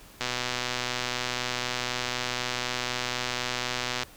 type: click train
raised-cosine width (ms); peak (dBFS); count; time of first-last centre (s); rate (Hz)
0.2; -11; 475; 0.21-4.033; 124
effects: pink hiss -51 dBFS RMS until 4.16 s